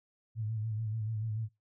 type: tone with vibrato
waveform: sine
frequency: 109.6 Hz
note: A2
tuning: 6 cents flat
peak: -32 dBFS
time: 0.35-1.49 s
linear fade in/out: 50 ms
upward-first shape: sine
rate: 6.9 Hz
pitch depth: 57 cents each way
effects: noise-tail reverb RT60 0.2 s tail -22 dB re dry